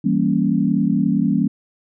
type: chord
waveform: sine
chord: E diminished seventh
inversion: none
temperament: equal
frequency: 164.81 / 196 / 233.1 / 277.2 Hz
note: E3 / G3 / Bb3 / Db4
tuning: 0 / 0 / 0 / 0 cents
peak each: -22 / -19 / -20 / -21 dBFS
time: 0.04-1.48 s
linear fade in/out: 10 ms
effects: none